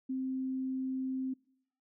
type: tone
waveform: sine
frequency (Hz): 261.6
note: C4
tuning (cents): 0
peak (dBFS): -32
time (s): 0.09-1.34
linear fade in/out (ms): 10
effects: noise-tail reverb RT60 0.7 s tail -25 dB re dry